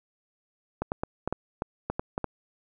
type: clicks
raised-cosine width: 1 ms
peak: -14 dBFS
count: 10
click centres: 0.82 / 0.919 / 1.035 / 1.276 / 1.326 / 1.621 / 1.9 / 1.995 / 2.179 / 2.243 s
effects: none